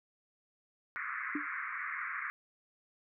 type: band-pass noise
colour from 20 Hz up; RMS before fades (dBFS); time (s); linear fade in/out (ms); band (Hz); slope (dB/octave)
white; -39; 0.96-2.3; 0; 1100 to 2200; 96
type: tone with exponential decay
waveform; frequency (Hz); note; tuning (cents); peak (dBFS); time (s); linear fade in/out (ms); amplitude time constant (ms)
sine; 295.1; D4; +8; -29; 1.35-1.47; 5; 25
effects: none